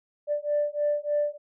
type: beating tone pair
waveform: sine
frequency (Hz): 587.3 / 590.6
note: D5 / D5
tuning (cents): 0 / +10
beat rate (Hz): 3.3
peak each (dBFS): -26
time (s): 0.27-1.38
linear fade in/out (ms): 50
effects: tanh soft clip ceiling -17 dBFS